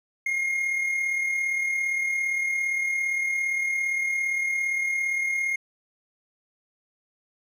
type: tone with amplitude modulation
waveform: triangle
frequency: 2138 Hz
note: C7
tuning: 37 cents sharp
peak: -20 dBFS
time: 0.26-5.56 s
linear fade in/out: 5 ms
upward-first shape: sine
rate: 37.5 Hz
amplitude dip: 40%
effects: none